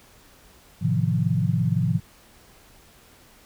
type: chord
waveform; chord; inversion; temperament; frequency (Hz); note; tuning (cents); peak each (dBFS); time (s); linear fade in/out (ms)
sine; F dominant seventh; first; just; 109.13 / 130.96 / 157.15 / 174.61; A2 / C3 / Eb3 / F3; -14 / +2 / +18 / 0; -25; 0.81-2; 20
effects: pink hiss -53 dBFS RMS until 3.45 s